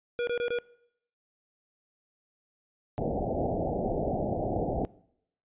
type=tone bursts; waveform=square; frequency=480.3 Hz; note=B4; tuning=48 cents flat; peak=-28 dBFS; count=4; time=0.19-0.587 s; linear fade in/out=0 ms; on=82 ms; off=23 ms
type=low-pass noise; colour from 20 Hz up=white; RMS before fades=-30 dBFS; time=2.98-4.85 s; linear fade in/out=0 ms; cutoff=780 Hz; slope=96 dB/octave
effects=noise-tail reverb RT60 0.7 s tail -21 dB re dry + resampled to 8000 Hz